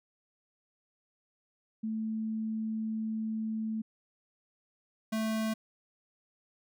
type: tone pair in turn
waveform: sine / square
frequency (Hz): 220 / 220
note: A3 / A3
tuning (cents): 0 / 0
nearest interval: unison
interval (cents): 0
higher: neither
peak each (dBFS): -31 / -30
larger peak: second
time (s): 1.83-3.82 / 5.12-5.54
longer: first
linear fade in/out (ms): 10
effects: none